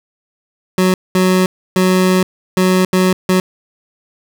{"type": "tone bursts at uneven times", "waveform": "25% pulse", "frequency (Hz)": 185, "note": "F#3", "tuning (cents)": 0, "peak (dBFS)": -6, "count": 6, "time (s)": [[0.78, 0.94], [1.15, 1.46], [1.76, 2.23], [2.57, 2.85], [2.93, 3.13], [3.29, 3.4]], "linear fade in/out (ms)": 2, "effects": []}